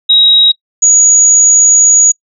sine tone pair in turn, 3815 / 6784 Hz, A#7 / G#8, +39 / +36 cents, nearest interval minor seventh, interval 997 cents, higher second, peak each -3 dBFS, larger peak neither, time 0.09-0.52 / 0.82-2.12 s, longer second, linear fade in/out 10 ms, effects noise-tail reverb RT60 0.1 s tail -25 dB re dry

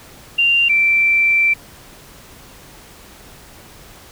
sine tone pair in turn, 2780 / 2342 Hz, F7 / D7, -9 / -5 cents, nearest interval minor third, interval 296 cents, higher first, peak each -11 dBFS, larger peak neither, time 0.38-0.69 / 0.69-1.54 s, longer second, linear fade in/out 10 ms, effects pink hiss -42 dBFS RMS until 4.11 s

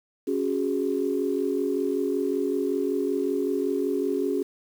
sine chord, C# suspended fourth, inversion none, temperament equal, 277.2 / 370 / 415.3 Hz, C#4 / F#4 / G#4, 0 / 0 / 0 cents, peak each -27 dBFS, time 0.27-4.43 s, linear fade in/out 10 ms, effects tanh soft clip ceiling -13 dBFS + 8-bit

